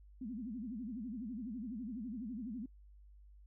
sine tone with vibrato, 231.8 Hz, A#3, 10 cents flat, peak -40 dBFS, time 0.21-2.66 s, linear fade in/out 5 ms, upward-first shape sine, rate 12 Hz, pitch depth 230 cents each way, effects noise-tail reverb RT60 0.1 s tail -23 dB re dry + added 50 Hz sine -56 dBFS peak until 3.46 s

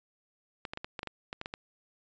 clicks, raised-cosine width 0.3 ms, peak -21 dBFS, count 11, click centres 0.652 / 0.735 / 0.774 / 0.845 / 0.992 / 1.031 / 1.073 / 1.329 / 1.414 / 1.459 / 1.539 s, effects resampled to 16000 Hz

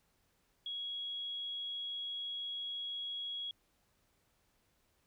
sine tone, 3322 Hz, G#7, in tune, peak -38 dBFS, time 0.66-3.51 s, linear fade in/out 2 ms, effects pink hiss -75 dBFS RMS until 5.06 s

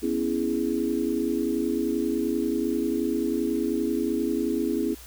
sine chord, C# minor seventh, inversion third, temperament equal, 246.9 / 277.2 / 329.6 / 415.3 Hz, B3 / C#4 / E4 / G#4, 0 / 0 / 0 / 0 cents, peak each -29 / -29 / -27 / -30 dBFS, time 0.02-4.95 s, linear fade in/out 20 ms, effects added 60 Hz sine -46 dBFS peak until 5.06 s + white hiss -47 dBFS RMS until 5.06 s

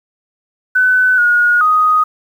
sine tone with pitch steps, 1506 / 1442 / 1248 Hz, F#6 / F#6 / D#6, +30 / -45 / +5 cents, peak -8 dBFS, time 0.75-2.04 s, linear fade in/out 10 ms, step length 430 ms, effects 7-bit

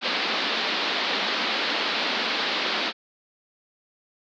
white band-pass noise, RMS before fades -26 dBFS, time 0.01-2.93 s, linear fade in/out 50 ms, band 200 to 4500 Hz, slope 48 dB/octave, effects none

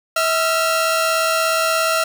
sawtooth tone pair together, 647 / 1370.9 Hz, E5 / F6, -32 / -33 cents, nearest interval octave + minor second, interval 1299 cents, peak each -15 dBFS, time 0.16-2.04 s, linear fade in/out 5 ms, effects 7-bit

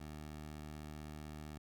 15% pulse tone, 75.8 Hz, D#2, 45 cents flat, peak -40 dBFS, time 0-1.58 s, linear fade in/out 5 ms, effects none

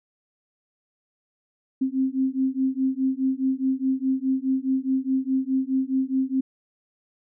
sine beating tone pair, 261.6 / 266.4 Hz, C4 / C4, 0 / +31 cents, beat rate 4.8 Hz, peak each -24 / -24 dBFS, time 1.81-6.41 s, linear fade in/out 10 ms, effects none

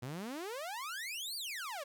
sawtooth exponential two-way sweep, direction up then down, 116.54 to 4788 to 533 Hz, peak -36 dBFS, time 0.02-1.84 s, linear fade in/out 10 ms, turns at 1.36 s, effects 12-bit

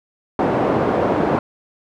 pink band-pass noise, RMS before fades -18 dBFS, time 0.39-1.39 s, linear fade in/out 2 ms, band 240 to 780 Hz, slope 12 dB/octave, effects none

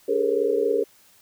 sine tone cluster, 289.9 / 405.1 / 428.9 / 466.9 / 538 Hz, D4 / G#4 / A4 / A#4 / C5, -22 / -43 / -44 / +3 / +48 cents, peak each -32 / -24 / -26 / -23 / -29 dBFS, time 0.08-0.84 s, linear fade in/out 10 ms, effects white hiss -56 dBFS RMS until 1.21 s

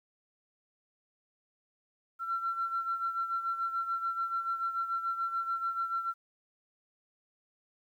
sine beating tone pair, 1354 / 1360.9 Hz, E6 / F6, +46 / -45 cents, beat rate 6.9 Hz, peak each -31 / -37 dBFS, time 2.19-6.14 s, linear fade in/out 50 ms, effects tanh soft clip ceiling -23 dBFS + 11-bit

